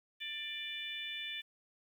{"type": "harmonic tone with a mistuned harmonic", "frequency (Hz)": 592, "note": "D5", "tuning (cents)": 14, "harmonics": [3, 4, 5, 6], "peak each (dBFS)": [-47, -44, -45, -43], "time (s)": [0.2, 1.42], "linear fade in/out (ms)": 20, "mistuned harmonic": 6, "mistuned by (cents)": -20, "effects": ["11-bit"]}